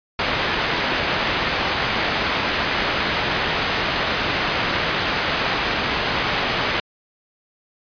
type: low-pass noise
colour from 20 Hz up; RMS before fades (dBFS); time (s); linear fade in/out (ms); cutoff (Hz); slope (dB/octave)
white; -22; 0.19-6.8; 2; 2700; 12
effects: resampled to 11025 Hz